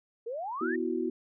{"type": "exponential sweep", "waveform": "sine", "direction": "up", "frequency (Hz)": [440, 1900], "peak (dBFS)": -33, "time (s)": [0.26, 0.76], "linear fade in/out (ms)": 10}
{"type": "chord", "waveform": "sine", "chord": "B suspended fourth", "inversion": "none", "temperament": "equal", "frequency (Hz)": [246.9, 329.6, 370], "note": ["B3", "E4", "F#4"], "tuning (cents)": [0, 0, 0], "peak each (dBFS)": [-34, -32, -32], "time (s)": [0.61, 1.1], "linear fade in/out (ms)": 5}
{"effects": []}